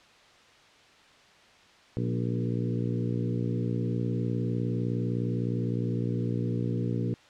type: harmonic tone with a mistuned harmonic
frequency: 59.7 Hz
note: A#1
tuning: 42 cents sharp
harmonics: 2 / 3 / 4 / 5 / 6 / 7 / 8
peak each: -29 / -33 / -35 / -37 / -39 / -40 / -41 dBFS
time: 1.97-7.14 s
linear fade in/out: 0 ms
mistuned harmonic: 5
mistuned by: -20 cents
effects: white hiss -56 dBFS RMS until 7.29 s + low-pass 4000 Hz 12 dB/octave